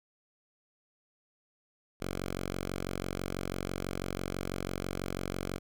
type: tone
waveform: 5% pulse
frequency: 46.07 Hz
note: F#1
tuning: 7 cents flat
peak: -23 dBFS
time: 2-5.59 s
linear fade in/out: 20 ms
effects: none